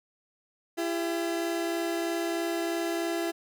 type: tone pair together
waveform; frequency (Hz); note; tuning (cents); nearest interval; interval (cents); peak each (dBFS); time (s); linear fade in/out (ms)
30% pulse; 337 / 400.1; E4 / G4; +38 / +35; minor third; 297; -26 / -33; 0.77-3.32; 20
effects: none